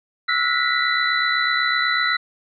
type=tone cluster; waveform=sine; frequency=1319 / 1450 / 1937 / 2005 / 3984 Hz; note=E6 / F#6 / B6 / B6 / B7; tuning=+1 / -35 / -34 / +26 / +14 cents; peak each=-24 dBFS; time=0.28-2.17 s; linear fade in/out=10 ms; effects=none